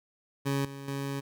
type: tone with level steps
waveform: 20% pulse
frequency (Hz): 138.59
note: C#3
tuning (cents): 0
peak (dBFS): -22 / -35 / -27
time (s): 0.45-1.21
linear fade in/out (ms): 20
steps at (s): 0.65 / 0.88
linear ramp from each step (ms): 2
effects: none